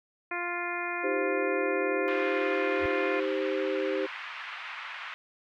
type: harmonic tone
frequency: 349.6 Hz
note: F4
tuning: 2 cents sharp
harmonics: 1 / 2 / 3 / 4 / 5 / 6 / 7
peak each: -38 / -38 / -38 / -38 / -38 / -38 / -38 dBFS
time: 0.31-3.2 s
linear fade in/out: 5 ms
type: chord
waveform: sine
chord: C minor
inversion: first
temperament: equal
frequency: 311.1 / 392 / 523.3 Hz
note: Eb4 / G4 / C5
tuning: 0 / 0 / 0 cents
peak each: -34 / -30 / -31 dBFS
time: 1.03-4.07 s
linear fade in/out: 20 ms
type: band-pass noise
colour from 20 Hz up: white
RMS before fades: -40 dBFS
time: 2.08-5.14 s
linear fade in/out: 0 ms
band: 970 to 2600 Hz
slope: 24 dB/octave
type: tone with exponential growth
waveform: sine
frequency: 85.4 Hz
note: F2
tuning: 38 cents flat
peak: -32 dBFS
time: 2.76-2.86 s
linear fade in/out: 0 ms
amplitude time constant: 20 ms
effects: none